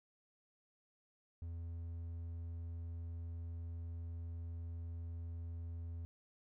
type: tone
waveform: triangle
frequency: 84 Hz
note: E2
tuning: 33 cents sharp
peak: -40 dBFS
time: 1.42-6.05 s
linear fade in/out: 0 ms
effects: none